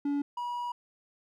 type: tone pair in turn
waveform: triangle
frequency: 285.6 / 967 Hz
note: D4 / B5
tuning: -48 / -37 cents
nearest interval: octave + major sixth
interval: 2111 cents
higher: second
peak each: -25 / -30 dBFS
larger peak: first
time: 0.05-0.22 / 0.37-0.72 s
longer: second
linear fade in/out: 5 ms
effects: none